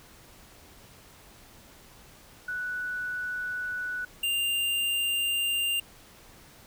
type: tone pair in turn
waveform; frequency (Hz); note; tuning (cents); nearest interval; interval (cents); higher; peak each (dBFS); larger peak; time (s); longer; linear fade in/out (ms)
sine / square; 1480 / 2794; F#6 / F7; 0 / 0; major seventh; 1100; second; -30 / -26; second; 2.48-4.05 / 4.23-5.8; neither; 5
effects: pink hiss -53 dBFS RMS until 6.66 s